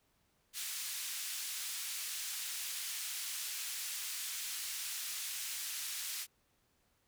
white band-pass noise, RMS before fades -41 dBFS, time 0.53-6.27 s, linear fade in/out 50 ms, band 2000 to 12000 Hz, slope 12 dB/octave, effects pink hiss -75 dBFS RMS until 7.07 s

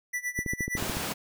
square tone with tremolo, 1972 Hz, B6, 3 cents flat, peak -28 dBFS, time 0.13-0.78 s, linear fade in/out 10 ms, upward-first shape sine, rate 8.6 Hz, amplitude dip 90%
click train, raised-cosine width 3 ms, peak -19 dBFS, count 9, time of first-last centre 0.39-0.97 s, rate 13.8 Hz
pink high-pass noise, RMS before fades -33 dBFS, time 0.76-1.14 s, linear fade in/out 20 ms, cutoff 120 Hz, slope 12 dB/octave
effects none

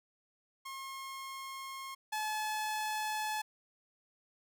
sawtooth tone pair in turn, 1076 / 858.7 Hz, C6 / A5, +48 / -42 cents, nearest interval major third, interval 390 cents, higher first, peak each -38 / -30 dBFS, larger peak second, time 0.65-1.95 / 2.12-3.42 s, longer neither, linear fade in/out 10 ms, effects none

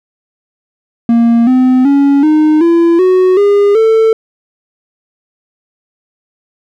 triangle tone with pitch steps, 233.1 / 255.7 / 280.4 / 307.6 / 337.4 / 370 / 405.9 / 445.1 Hz, A#3 / C4 / C#4 / D#4 / E4 / F#4 / G#4 / A4, 0 / -40 / +20 / -20 / +40 / 0 / -40 / +20 cents, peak -3 dBFS, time 1.09-4.13 s, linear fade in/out 2 ms, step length 380 ms, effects none

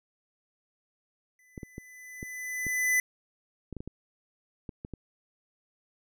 square tone with exponential growth, 2005 Hz, B6, 26 cents sharp, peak -22 dBFS, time 1.39-3 s, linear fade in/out 2 ms, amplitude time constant 350 ms
clicks, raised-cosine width 3 ms, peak -25 dBFS, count 12, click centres 1.578 / 1.632 / 1.781 / 2.229 / 2.667 / 3.727 / 3.767 / 3.805 / 3.876 / 4.692 / 4.849 / 4.937 s
effects none

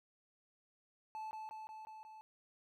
triangle tone with echo, 871 Hz, A5, 18 cents flat, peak -40 dBFS, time 1.15-1.31 s, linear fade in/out 0 ms, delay 180 ms, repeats 5, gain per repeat -2 dB, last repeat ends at 2.21 s, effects none

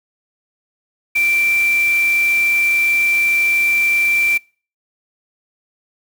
sine tone in noise, 2349 Hz, D7, in tune, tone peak -13 dBFS, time 1.15-4.38 s, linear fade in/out 10 ms, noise white, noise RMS -31 dBFS, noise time 1.15-4.38 s, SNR +15 dB, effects noise-tail reverb RT60 0.4 s tail -25 dB re dry

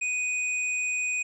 sine tone pair together, 2489 / 7405 Hz, D#7 / A#8, 0 / -12 cents, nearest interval octave + perfect fifth, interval 1888 cents, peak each -26 / -35 dBFS, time 0.01-1.23 s, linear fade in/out 10 ms, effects none

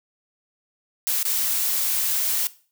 blue noise with dropouts, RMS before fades -23 dBFS, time 1.07-2.47 s, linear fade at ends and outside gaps 0 ms, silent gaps 1.229-1.253 s, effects noise-tail reverb RT60 0.4 s tail -18 dB re dry

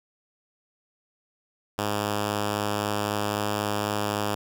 5% pulse tone, 103.83 Hz, G#2, in tune, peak -14 dBFS, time 1.78-4.35 s, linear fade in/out 5 ms, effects none

